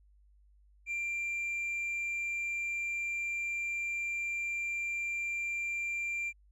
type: tone with tanh clipping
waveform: triangle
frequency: 2372 Hz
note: D7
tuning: 17 cents sharp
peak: -33 dBFS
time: 0.86-6.33 s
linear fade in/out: 50 ms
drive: 7 dB
effects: added 50 Hz sine -60 dBFS peak until 6.51 s